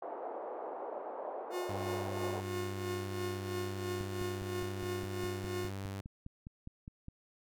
white band-pass noise, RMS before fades -42 dBFS, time 0.02-2.41 s, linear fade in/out 5 ms, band 410 to 790 Hz, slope 24 dB/octave
45% pulse tone with tremolo, 359.3 Hz, F4, 49 cents sharp, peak -35 dBFS, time 1.5-5.72 s, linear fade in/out 50 ms, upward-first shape triangle, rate 3 Hz, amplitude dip 70%
sawtooth tone, 98 Hz, G2, in tune, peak -35 dBFS, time 1.69-6.01 s, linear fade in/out 5 ms
click train, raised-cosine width 5 ms, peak -33 dBFS, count 16, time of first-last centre 4.01-7.084 s, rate 4.88 Hz
effects none

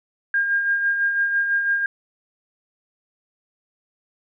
sine tone with tremolo, 1612 Hz, G6, 48 cents sharp, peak -16 dBFS, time 0.34-1.86 s, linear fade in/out 2 ms, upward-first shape sine, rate 6 Hz, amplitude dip 45%, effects none

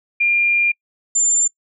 sine tone pair in turn, 2400 / 7209 Hz, D7 / A8, +37 / +41 cents, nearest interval octave + perfect fifth, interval 1904 cents, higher second, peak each -13 dBFS, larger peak neither, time 0.2-0.72 / 1.15-1.48 s, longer first, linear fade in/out 10 ms, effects noise-tail reverb RT60 0.1 s tail -26 dB re dry

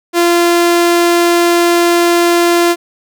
sawtooth tone, 344.6 Hz, F4, 23 cents flat, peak -4 dBFS, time 0.13-2.76 s, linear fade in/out 50 ms, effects none

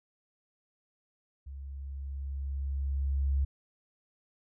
sine tone with level ramp, 68.7 Hz, C#2, 15 cents flat, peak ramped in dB -40 to -24 dBFS, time 1.46-3.45 s, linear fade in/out 10 ms, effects none

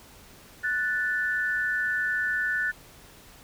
sine tone pair together, 1480 / 1760 Hz, F#6 / A6, 0 / 0 cents, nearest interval minor third, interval 300 cents, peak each -27 dBFS, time 0.63-2.72 s, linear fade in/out 20 ms, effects pink hiss -51 dBFS RMS until 3.43 s

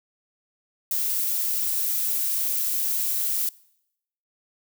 violet noise, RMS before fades -25 dBFS, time 0.91-3.49 s, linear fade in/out 2 ms, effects noise-tail reverb RT60 0.8 s tail -23 dB re dry

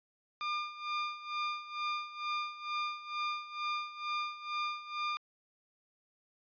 sawtooth tone with tremolo, 1203 Hz, D6, 41 cents sharp, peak -28 dBFS, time 0.41-5.17 s, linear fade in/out 0 ms, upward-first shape sine, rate 2.2 Hz, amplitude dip 80%, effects resampled to 11025 Hz

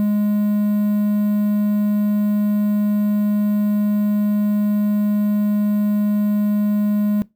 triangle tone with quantisation, 207.7 Hz, G#3, in tune, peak -13 dBFS, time 0-7.22 s, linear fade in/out 0 ms, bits 7, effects noise-tail reverb RT60 0.2 s tail -20 dB re dry

